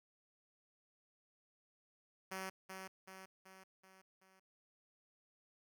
5% pulse tone with echo, 189.6 Hz, F#3, 43 cents sharp, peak -31 dBFS, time 2.31-2.5 s, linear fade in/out 10 ms, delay 380 ms, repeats 5, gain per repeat -5 dB, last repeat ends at 4.4 s, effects none

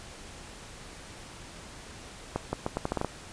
accelerating click train, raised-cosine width 1 ms, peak -14 dBFS, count 9, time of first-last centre 2.36-3.047 s, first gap 170 ms, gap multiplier 0.79, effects pink hiss -46 dBFS RMS until 3.32 s + resampled to 22050 Hz

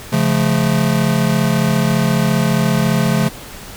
square chord, Db augmented, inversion none, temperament just, 138.59 / 173.24 / 216.5 Hz, Db3 / F3 / A3, 0 / -14 / -28 cents, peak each -18 dBFS, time 0.12-3.29 s, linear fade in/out 10 ms, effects pink hiss -34 dBFS RMS until 3.76 s

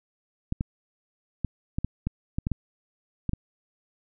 clicks, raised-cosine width 5 ms, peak -14 dBFS, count 11, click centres 0.524 / 0.609 / 1.447 / 1.785 / 1.846 / 2.07 / 2.385 / 2.469 / 2.517 / 3.293 / 3.334 s, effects none

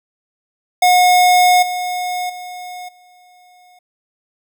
square tone with level steps, 724 Hz, F#5, 38 cents flat, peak -9 / -20 / -29 / -46 dBFS, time 0.82-3.79 s, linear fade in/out 5 ms, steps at 1.62 / 2.29 / 2.88 s, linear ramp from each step 10 ms, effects none

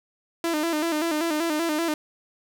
sawtooth tone with vibrato, 319 Hz, D#4, 43 cents sharp, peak -19 dBFS, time 0.44-1.94 s, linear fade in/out 2 ms, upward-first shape square, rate 5.2 Hz, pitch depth 86 cents each way, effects none

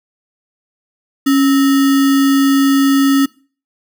sine tone with sample-and-hold, 275.1 Hz, C#4, 13 cents flat, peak -8 dBFS, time 1.26-3.26 s, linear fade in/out 10 ms, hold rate 1575 Hz, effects noise-tail reverb RT60 0.4 s tail -22 dB re dry

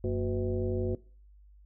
sine tone with frequency modulation, 231.3 Hz, A#3, 13 cents flat, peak -27 dBFS, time 0.04-0.95 s, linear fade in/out 2 ms, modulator 137 Hz, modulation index 1.8, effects noise-tail reverb RT60 0.4 s tail -20 dB re dry + added 50 Hz sine -53 dBFS peak until 1.65 s

